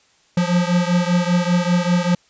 square beating tone pair, 174.61 / 179.71 Hz, F3 / F3, 0 / +50 cents, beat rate 5.1 Hz, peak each -18 / -20 dBFS, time 0.37-2.15 s, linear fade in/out 5 ms, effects white hiss -57 dBFS RMS until 2.29 s + resampled to 16000 Hz

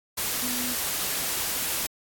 sine tone in noise, 247.5 Hz, B3, 4 cents sharp, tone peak -33 dBFS, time 0.42-0.74 s, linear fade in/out 10 ms, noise white, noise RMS -28 dBFS, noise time 0.17-1.87 s, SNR -8 dB, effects AAC 64 kbps

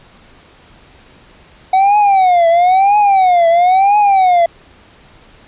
triangle tone with vibrato, 747 Hz, F#5, 16 cents sharp, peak -5 dBFS, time 1.73-4.46 s, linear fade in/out 5 ms, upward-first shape triangle, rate 1 Hz, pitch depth 210 cents each way, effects pink hiss -44 dBFS RMS until 5.47 s + resampled to 8000 Hz

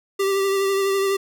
square tone with vibrato, 391.6 Hz, G4, 2 cents flat, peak -19 dBFS, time 0.19-1.17 s, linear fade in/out 10 ms, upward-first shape triangle, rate 12 Hz, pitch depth 27 cents each way, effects none

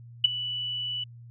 sine tone with ADSR envelope, 2963 Hz, F#7, 2 cents sharp, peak -12 dBFS, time 0.24-1.04 s, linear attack 7 ms, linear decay 15 ms, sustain -17 dB, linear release 6 ms, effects added 118 Hz sine -44 dBFS peak until 1.3 s

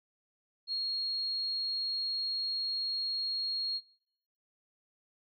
sine tone, 4281 Hz, C8, 39 cents sharp, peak -31 dBFS, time 0.67-3.81 s, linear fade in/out 50 ms, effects noise-tail reverb RT60 0.8 s tail -24 dB re dry

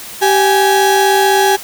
35% pulse tone pair together, 388.3 / 832.3 Hz, G4 / G#5, -16 / +4 cents, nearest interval octave + minor second, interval 1320 cents, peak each -10 dBFS, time 0.21-1.57 s, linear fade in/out 20 ms, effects white hiss -30 dBFS RMS until 1.63 s

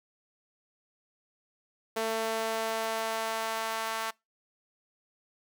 sawtooth tone with high-pass filter sweep, 223.3 Hz, A3, 26 cents sharp, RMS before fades -32 dBFS, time 1.96-4.11 s, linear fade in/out 10 ms, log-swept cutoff 490 to 990 Hz, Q 1.5, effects noise-tail reverb RT60 0.2 s tail -23 dB re dry

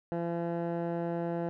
15% pulse tone with low-pass filter, 170 Hz, F3, 46 cents flat, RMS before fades -33 dBFS, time 0.12-1.49 s, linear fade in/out 0 ms, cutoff 950 Hz, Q 1.1, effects none

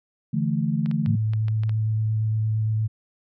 sine chord, D suspended second, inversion none, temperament equal with one note detuned, 146.83 / 166.25 / 220 Hz, D3 / E3 / A3, 0 / +15 / 0 cents, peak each -25 dBFS, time 0.33-1.16 s, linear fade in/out 10 ms
clicks, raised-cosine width 0.3 ms, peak -24 dBFS, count 7, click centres 0.86 / 0.913 / 1.061 / 1.335 / 1.483 / 1.635 / 1.694 s
sine tone with vibrato, 109.2 Hz, A2, 13 cents flat, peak -20 dBFS, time 1.06-2.88 s, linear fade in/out 20 ms, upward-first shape square, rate 8.7 Hz, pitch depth 9 cents each way
effects none

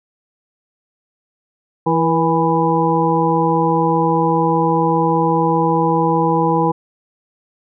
harmonic tone with a mistuned harmonic, 165 Hz, E3, 2 cents sharp, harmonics 1 / 2 / 3 / 5 / 6, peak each -19 / -19 / -19 / -19 / -19 dBFS, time 1.86-6.72 s, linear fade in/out 10 ms, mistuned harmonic 3, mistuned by -42 cents, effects none

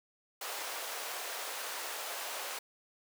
pink high-pass noise, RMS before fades -40 dBFS, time 0.41-2.59 s, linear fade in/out 5 ms, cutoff 510 Hz, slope 24 dB/octave, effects none

